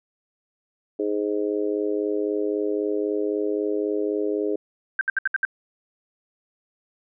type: harmonic tone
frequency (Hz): 103.83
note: G#2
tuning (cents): 0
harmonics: 3 / 4 / 5 / 6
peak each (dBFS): -27 / -24 / -31 / -36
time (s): 0.99-4.56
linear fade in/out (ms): 5
type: tone bursts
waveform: sine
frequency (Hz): 1568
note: G6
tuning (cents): 0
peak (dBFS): -18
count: 6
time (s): 4.99-5.451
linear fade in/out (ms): 2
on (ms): 21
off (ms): 67
effects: none